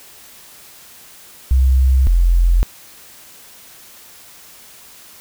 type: tone pair in turn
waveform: sine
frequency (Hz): 65.1 / 43.34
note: C2 / F1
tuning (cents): -8 / -12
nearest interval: perfect fifth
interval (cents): 704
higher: first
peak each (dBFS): -9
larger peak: neither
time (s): 1.51-2.07 / 2.07-2.63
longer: neither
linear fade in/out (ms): 0
effects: white hiss -42 dBFS RMS until 5.2 s